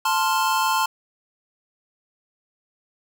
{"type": "chord", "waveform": "square", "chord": "F major", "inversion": "first", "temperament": "equal", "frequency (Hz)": [880, 1046.5, 1396.9], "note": ["A5", "C6", "F6"], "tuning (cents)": [0, 0, 0], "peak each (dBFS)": [-23, -23, -28], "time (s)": [0.05, 0.86], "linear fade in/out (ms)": 5, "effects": []}